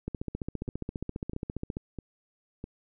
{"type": "two click trains", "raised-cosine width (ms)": 3, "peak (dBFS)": [-24, -20], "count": [4, 26], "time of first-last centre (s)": [[0.68, 2.641], [0.08, 1.769]], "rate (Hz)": [1.53, 14.8], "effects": []}